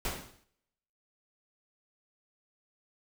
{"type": "noise with exponential decay", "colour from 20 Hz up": "pink", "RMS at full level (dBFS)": -31, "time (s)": [0.05, 0.44], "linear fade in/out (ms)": 1, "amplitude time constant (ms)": 84, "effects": ["noise-tail reverb RT60 1.0 s tail -23 dB re dry"]}